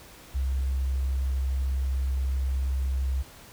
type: tone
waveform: sine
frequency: 66.2 Hz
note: C2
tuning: 21 cents sharp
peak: -23 dBFS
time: 0.34-3.23 s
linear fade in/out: 20 ms
effects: tanh soft clip ceiling -19 dBFS + pink hiss -49 dBFS RMS until 3.52 s